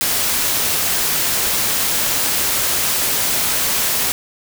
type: noise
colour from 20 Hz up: white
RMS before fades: -18 dBFS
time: 0.01-4.12 s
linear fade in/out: 0 ms
effects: none